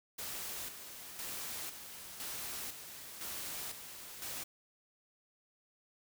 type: noise with tremolo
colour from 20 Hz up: white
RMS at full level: -42 dBFS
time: 0.18-4.44 s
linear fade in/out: 10 ms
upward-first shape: square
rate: 0.99 Hz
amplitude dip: 55%
effects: none